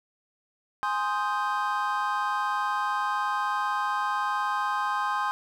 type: chord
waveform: triangle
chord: Ab major seventh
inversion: none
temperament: equal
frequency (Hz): 830.6 / 1046.5 / 1244.5 / 1568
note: Ab5 / C6 / Eb6 / G6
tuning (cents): 0 / 0 / 0 / 0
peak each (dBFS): -29 / -27 / -30 / -31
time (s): 0.83-5.31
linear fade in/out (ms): 0
effects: none